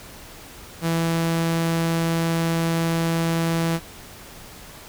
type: tone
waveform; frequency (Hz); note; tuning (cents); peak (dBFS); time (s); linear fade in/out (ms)
sawtooth; 165.6; E3; +8; -16; 0.81-3.8; 50
effects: pink hiss -42 dBFS RMS until 4.88 s